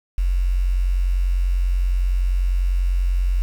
sine tone with quantisation, 45.17 Hz, F#1, 41 cents flat, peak -16 dBFS, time 0.18-3.42 s, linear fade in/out 0 ms, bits 7, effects none

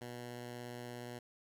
10% pulse tone with vibrato, 121.5 Hz, B2, 28 cents flat, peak -36 dBFS, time 0.01-1.19 s, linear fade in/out 5 ms, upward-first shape sine, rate 17 Hz, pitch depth 9 cents each way, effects none

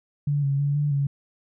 sine tone with pitch steps, 144.6 / 139 / 142.9 / 146.6 / 140.4 Hz, D3 / C#3 / D3 / D3 / C#3, -27 / +5 / -47 / -3 / +22 cents, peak -20 dBFS, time 0.27-1.07 s, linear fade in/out 5 ms, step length 160 ms, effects none

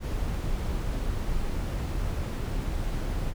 brown noise, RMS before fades -29 dBFS, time 0-3.34 s, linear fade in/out 50 ms, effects none

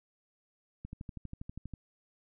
click train, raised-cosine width 5 ms, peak -29 dBFS, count 12, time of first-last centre 0.85-1.737 s, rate 12.4 Hz, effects none

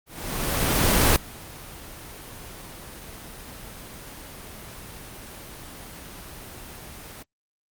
pink noise with ADSR envelope, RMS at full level -17 dBFS, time 0.06-7.23 s, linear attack 1100 ms, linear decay 3 ms, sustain -23 dB, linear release 6 ms, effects Opus 24 kbps

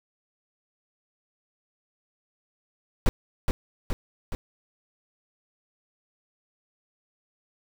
brown noise with echo, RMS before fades -18 dBFS, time 3.06-3.09 s, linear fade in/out 0 ms, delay 420 ms, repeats 3, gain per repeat -4 dB, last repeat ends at 4.35 s, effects none

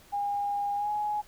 sine tone with pitch glide, 812 to 837.2 Hz, G#5 to G#5, -39 to +14 cents, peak -27 dBFS, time 0.12-1.22 s, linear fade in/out 20 ms, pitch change +53 cents, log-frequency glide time 0.76-0.9 s, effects pink hiss -56 dBFS RMS until 1.27 s

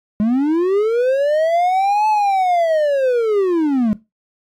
triangle linear two-way sweep, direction up then down, 203.9 to 869 to 203.9 Hz, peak -11 dBFS, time 0.2-3.93 s, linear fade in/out 0 ms, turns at 2.08 s, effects noise-tail reverb RT60 0.2 s tail -17 dB re dry + AAC 64 kbps

